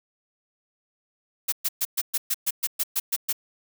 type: noise bursts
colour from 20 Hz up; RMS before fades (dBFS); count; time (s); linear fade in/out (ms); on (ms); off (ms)
blue; -24; 12; 1.48-3.328; 10; 44; 120
effects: none